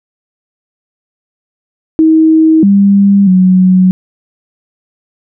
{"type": "tone with pitch steps", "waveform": "sine", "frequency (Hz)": [318.3, 199.2, 185], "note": ["D#4", "G3", "F#3"], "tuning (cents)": [39, 28, 0], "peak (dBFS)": -3, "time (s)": [1.99, 3.91], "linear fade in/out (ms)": 0, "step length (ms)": 640, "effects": []}